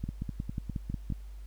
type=two click trains; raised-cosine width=5 ms; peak=-21 / -22 dBFS; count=7 / 6; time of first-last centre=0.04-1.123 / 0.09-1.102 s; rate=5.54 / 4.94 Hz; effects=added 50 Hz sine -41 dBFS peak until 1.46 s + pink hiss -64 dBFS RMS until 1.46 s